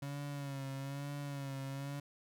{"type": "tone with vibrato", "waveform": "35% pulse", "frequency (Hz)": 139.5, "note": "C#3", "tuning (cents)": 11, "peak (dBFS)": -38, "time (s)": [0.02, 2], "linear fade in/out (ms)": 5, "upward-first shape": "sine", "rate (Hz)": 1.1, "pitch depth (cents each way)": 52, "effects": []}